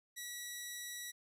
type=tone; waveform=10% pulse; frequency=1938 Hz; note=B6; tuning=33 cents flat; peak=-34 dBFS; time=0.16-1.12 s; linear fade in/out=20 ms; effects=none